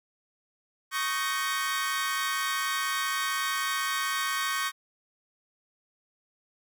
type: chord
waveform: sawtooth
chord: Eb dominant seventh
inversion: third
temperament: equal with one note detuned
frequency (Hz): 1108.7 / 1244.5 / 1541.9 / 1864.7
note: Db6 / Eb6 / G6 / Bb6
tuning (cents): 0 / 0 / -29 / 0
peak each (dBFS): -27 / -33 / -30 / -30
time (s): 0.91-4.72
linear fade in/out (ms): 50
effects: none